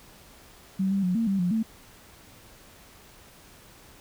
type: tone with pitch steps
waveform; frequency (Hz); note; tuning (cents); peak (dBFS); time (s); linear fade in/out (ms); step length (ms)
sine; 191.1 / 196.4 / 181.1 / 228 / 195.3 / 177.4 / 222.5; G3 / G3 / F#3 / A#3 / G3 / F3 / A3; -44 / +4 / -37 / -38 / -6 / +27 / +20; -22; 0.79-1.63; 10; 120
effects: pink hiss -52 dBFS RMS until 4 s